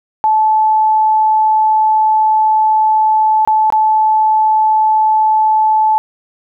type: tone with dropouts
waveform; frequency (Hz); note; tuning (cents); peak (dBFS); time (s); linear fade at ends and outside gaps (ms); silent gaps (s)
sine; 868; A5; -24; -8; 0.24-5.98; 0; 3.45-3.475 / 3.702-3.724
effects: none